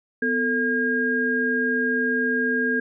sine tone cluster, 250.2 / 446.4 / 1622 Hz, B3 / A4 / G#6, +23 / +25 / -41 cents, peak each -25 / -27 / -22 dBFS, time 0.22-2.8 s, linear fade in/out 5 ms, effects none

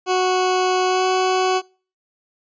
20% pulse tone with pitch glide, 369.1 to 372.3 Hz, F#4 to F#4, -4 to +11 cents, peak -11 dBFS, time 0.06-1.62 s, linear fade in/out 50 ms, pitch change +15 cents, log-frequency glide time 0.87-1.05 s, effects noise-tail reverb RT60 0.4 s tail -26 dB re dry + resampled to 16000 Hz

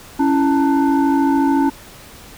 sine tone with frequency modulation, 277.2 Hz, C#4, in tune, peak -12 dBFS, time 0.19-1.7 s, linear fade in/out 10 ms, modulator 608 Hz, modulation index 0.92, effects pink hiss -40 dBFS RMS until 2.37 s

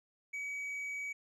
sine tone with tanh clipping, 2271 Hz, C#7, 41 cents sharp, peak -38 dBFS, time 0.33-1.13 s, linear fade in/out 10 ms, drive 4 dB, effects none

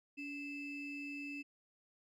triangle ring-modulated tone, 1174.7 Hz, D6, in tune, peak -37 dBFS, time 0.17-1.43 s, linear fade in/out 20 ms, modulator 1460 Hz, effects none

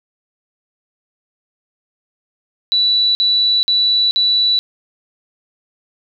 sine tone bursts, 3951 Hz, B7, in tune, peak -11 dBFS, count 4, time 2.72-4.59 s, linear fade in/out 0 ms, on 430 ms, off 50 ms, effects none

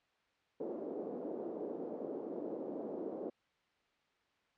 white band-pass noise, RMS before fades -42 dBFS, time 0.6-3.3 s, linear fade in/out 5 ms, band 260 to 500 Hz, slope 24 dB/octave, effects white hiss -75 dBFS RMS until 4.57 s + low-pass 3000 Hz 12 dB/octave

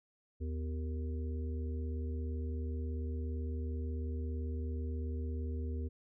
harmonic tone with a mistuned harmonic, 77.1 Hz, D#2, 15 cents flat, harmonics 1 / 3 / 5 / 6, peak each -35 / -45 / -49 / -51 dBFS, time 0.4-5.89 s, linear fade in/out 20 ms, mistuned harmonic 3, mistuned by +130 cents, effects none

